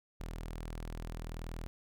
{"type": "tone", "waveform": "sawtooth", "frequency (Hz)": 40.66, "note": "E1", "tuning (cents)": -23, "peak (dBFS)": -36, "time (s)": [0.2, 1.67], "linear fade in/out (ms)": 0, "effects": []}